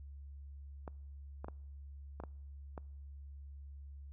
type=clicks; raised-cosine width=1 ms; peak=-30 dBFS; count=6; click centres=0.878 / 1.445 / 1.484 / 2.201 / 2.237 / 2.778 s; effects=noise-tail reverb RT60 0.9 s tail -26 dB re dry + added 70 Hz sine -47 dBFS peak until 4.12 s